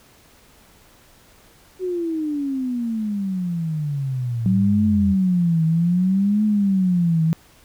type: exponential sweep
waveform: sine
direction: down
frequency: 376.3 to 82.41 Hz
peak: -21 dBFS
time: 1.79-5.16 s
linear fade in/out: 50 ms
type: tone with vibrato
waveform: sine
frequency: 185 Hz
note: F#3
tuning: in tune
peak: -15 dBFS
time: 4.46-7.33 s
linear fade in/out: 0 ms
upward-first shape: triangle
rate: 0.63 Hz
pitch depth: 260 cents each way
effects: pink hiss -52 dBFS RMS until 7.64 s